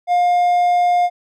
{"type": "tone", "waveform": "triangle", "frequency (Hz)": 709, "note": "F5", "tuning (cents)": 26, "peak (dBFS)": -10, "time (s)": [0.07, 1.1], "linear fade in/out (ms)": 50, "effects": []}